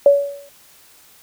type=tone with exponential decay; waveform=sine; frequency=566 Hz; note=C#5; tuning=36 cents sharp; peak=-4 dBFS; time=0.06-0.49 s; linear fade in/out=2 ms; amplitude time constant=93 ms; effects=white hiss -49 dBFS RMS until 1.22 s